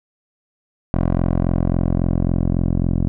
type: tone with low-pass filter sweep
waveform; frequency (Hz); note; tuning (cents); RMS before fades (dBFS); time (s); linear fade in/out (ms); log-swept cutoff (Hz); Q
10% pulse; 43.65; F1; 0; -18; 0.94-3.08; 0; 930 to 330; 0.71
effects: none